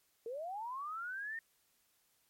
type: linear sweep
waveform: sine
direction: up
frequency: 439 to 1851 Hz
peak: -39 dBFS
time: 0.26-1.39 s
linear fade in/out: 2 ms
effects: white hiss -74 dBFS RMS until 2.29 s + MP3 64 kbps